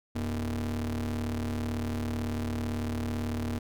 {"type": "ring-modulated tone", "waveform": "40% pulse", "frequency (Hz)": 73.6, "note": "D2", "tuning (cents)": 4, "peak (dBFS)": -26, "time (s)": [0.15, 3.59], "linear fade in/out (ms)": 10, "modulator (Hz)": 165, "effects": []}